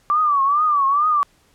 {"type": "tone with vibrato", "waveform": "sine", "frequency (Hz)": 1162, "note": "D6", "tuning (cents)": -19, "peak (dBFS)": -14, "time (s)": [0.1, 1.23], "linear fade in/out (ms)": 0, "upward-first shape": "triangle", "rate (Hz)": 2.3, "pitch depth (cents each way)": 140, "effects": ["pink hiss -58 dBFS RMS until 1.54 s", "low-pass 12000 Hz 12 dB/octave"]}